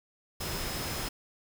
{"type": "tone in noise", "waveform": "sine", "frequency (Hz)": 5130, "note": "E8", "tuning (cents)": -48, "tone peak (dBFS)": -43, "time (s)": [0.4, 1.09], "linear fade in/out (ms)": 10, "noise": "pink", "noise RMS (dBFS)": -35, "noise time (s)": [0.4, 1.09], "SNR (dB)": -11, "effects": []}